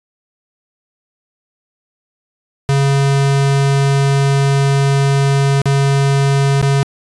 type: tone with dropouts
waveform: square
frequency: 138.59 Hz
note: C#3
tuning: in tune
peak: -11 dBFS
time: 2.69-6.83 s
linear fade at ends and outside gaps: 0 ms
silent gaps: 5.617-5.657 / 6.615-6.627 s
effects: resampled to 22050 Hz